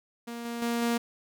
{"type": "tone with level steps", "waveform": "sawtooth", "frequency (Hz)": 235.1, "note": "A#3", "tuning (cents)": 15, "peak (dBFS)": [-32, -29, -23, -21], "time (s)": [0.27, 0.98], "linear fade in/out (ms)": 10, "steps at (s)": [0.45, 0.62, 0.82], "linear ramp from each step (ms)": 2, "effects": []}